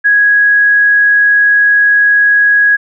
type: tone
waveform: sine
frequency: 1661.2 Hz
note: G#6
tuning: in tune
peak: -5 dBFS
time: 0.04-2.77 s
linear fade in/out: 20 ms
effects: none